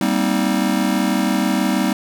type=chord; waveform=square; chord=C minor seventh; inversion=second; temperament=just; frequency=196.22 / 235.5 / 261.6 / 314 Hz; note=G3 / Bb3 / C4 / Eb4; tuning=+2 / +18 / 0 / +16 cents; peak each=-21 / -23 / -23 / -23 dBFS; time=0.01-1.93 s; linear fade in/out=2 ms; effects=none